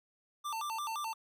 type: tone with vibrato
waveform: square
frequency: 1029 Hz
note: C6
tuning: 29 cents flat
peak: -36 dBFS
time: 0.44-1.14 s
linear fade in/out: 20 ms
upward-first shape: square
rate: 5.8 Hz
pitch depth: 240 cents each way
effects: none